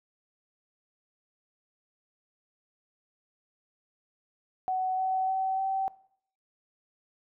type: tone with pitch steps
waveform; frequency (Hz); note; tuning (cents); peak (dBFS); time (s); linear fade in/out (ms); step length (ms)
sine; 748 / 755.4 / 762.8 / 770.4; F#5 / F#5 / G5 / G5; +19 / +36 / -47 / -30; -26; 4.68-5.88; 0; 300
effects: noise-tail reverb RT60 0.6 s tail -20 dB re dry